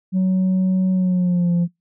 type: tone with pitch glide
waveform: sine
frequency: 186.7 to 173.19 Hz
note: F#3 to F3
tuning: +16 to -14 cents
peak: -12 dBFS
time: 0.12-1.68 s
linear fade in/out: 50 ms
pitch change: -130 cents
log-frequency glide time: 0.92-1.52 s
effects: noise-tail reverb RT60 0.2 s tail -26 dB re dry + tanh soft clip ceiling -14 dBFS